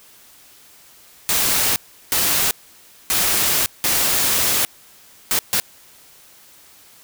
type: noise bursts at uneven times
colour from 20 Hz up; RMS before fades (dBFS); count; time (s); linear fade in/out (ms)
white; -18; 6; 1.29-1.76 / 2.12-2.51 / 3.1-3.66 / 3.84-4.65 / 5.31-5.39 / 5.53-5.6; 0
effects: white hiss -48 dBFS RMS until 7.03 s